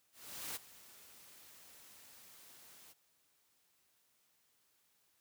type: noise with ADSR envelope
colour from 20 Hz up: white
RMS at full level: -42 dBFS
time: 0.12-2.94 s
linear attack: 440 ms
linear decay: 16 ms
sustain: -17 dB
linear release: 26 ms
effects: white hiss -75 dBFS RMS until 5.2 s + high-pass 60 Hz 12 dB/octave